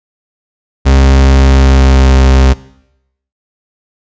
40% pulse tone with pitch glide, 67.1 to 65.95 Hz, C2 to C2, +44 to +14 cents, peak -3 dBFS, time 0.85-2.54 s, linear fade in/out 20 ms, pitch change -30 cents, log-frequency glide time 1.34-2.15 s, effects noise-tail reverb RT60 0.8 s tail -20 dB re dry + resampled to 16000 Hz

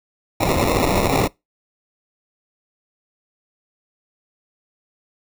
white noise with sample-and-hold, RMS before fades -18 dBFS, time 0.4-1.28 s, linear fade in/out 10 ms, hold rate 1575 Hz, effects noise-tail reverb RT60 0.2 s tail -23 dB re dry

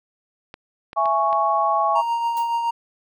clicks, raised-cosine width 0.3 ms, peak -21 dBFS, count 4, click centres 0.541 / 0.931 / 1.057 / 1.329 s
sine chord, C# minor, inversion first, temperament just, 665.2 / 831.5 / 1108.7 Hz, E5 / G#5 / C#6, +16 / +2 / 0 cents, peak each -23 / -21 / -20 dBFS, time 0.96-2.02 s, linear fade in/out 20 ms
triangle tone with tremolo, 932.3 Hz, A#5, in tune, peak -16 dBFS, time 1.95-2.71 s, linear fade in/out 10 ms, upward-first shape triangle, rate 7.1 Hz, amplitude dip 45%
blue noise with exponential decay, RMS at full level -35 dBFS, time 2.37-2.53 s, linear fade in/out 0 ms, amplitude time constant 34 ms
effects none

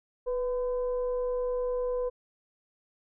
sine tone with frequency modulation, 495 Hz, B4, 4 cents sharp, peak -27 dBFS, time 0.26-2.1 s, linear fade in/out 20 ms, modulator 520 Hz, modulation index 0.37, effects none

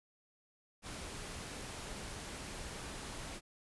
pink noise, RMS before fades -45 dBFS, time 0.82-3.41 s, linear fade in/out 50 ms, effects resampled to 24000 Hz

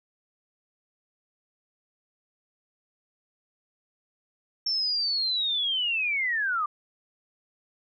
sine linear sweep, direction down, 5430 to 1166 Hz, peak -24 dBFS, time 4.66-6.66 s, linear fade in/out 5 ms, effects none

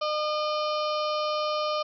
harmonic tone, 607 Hz, D#5, 43 cents flat, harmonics 1 / 2 / 4 / 5 / 6 / 7 / 8 / 9, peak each -28 / -29 / -41 / -38 / -45 / -41 / -41 / -43 dBFS, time 0.01-1.83 s, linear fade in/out 10 ms, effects none

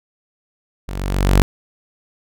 sawtooth tone with level ramp, 47.36 Hz, F#1, 41 cents sharp, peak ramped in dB -22 to -4 dBFS, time 0.88-1.42 s, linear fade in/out 0 ms, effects none

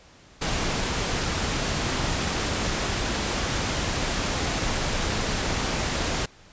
pink noise, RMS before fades -26 dBFS, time 0.41-6.26 s, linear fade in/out 10 ms, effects pink hiss -52 dBFS RMS until 6.52 s + resampled to 16000 Hz

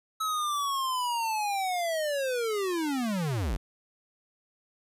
square linear sweep, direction down, 1297 to 38.21 Hz, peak -28 dBFS, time 0.2-3.57 s, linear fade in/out 10 ms, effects resampled to 32000 Hz + 11-bit

